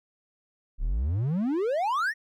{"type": "exponential sweep", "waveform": "triangle", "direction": "up", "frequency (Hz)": [31.49, 1932], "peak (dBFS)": -22, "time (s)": [0.78, 2.14], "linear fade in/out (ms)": 50, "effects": []}